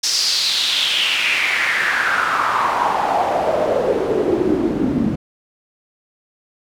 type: noise with band-pass filter sweep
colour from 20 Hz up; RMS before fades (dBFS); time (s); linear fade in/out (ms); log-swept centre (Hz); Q
pink; -18; 0.03-5.16; 10; 5500 to 220; 4.4
effects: none